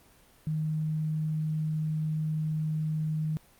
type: tone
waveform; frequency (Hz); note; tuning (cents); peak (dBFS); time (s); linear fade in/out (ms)
sine; 155.56; D#3; 0; -27; 0.47-3.37; 0
effects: pink hiss -59 dBFS RMS until 3.59 s + Opus 24 kbps